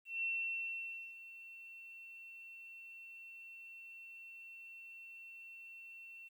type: tone with ADSR envelope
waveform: sine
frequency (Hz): 2704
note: E7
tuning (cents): +43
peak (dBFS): -34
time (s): 0.05-6.29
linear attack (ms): 180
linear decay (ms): 910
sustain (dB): -16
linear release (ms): 20
effects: 12-bit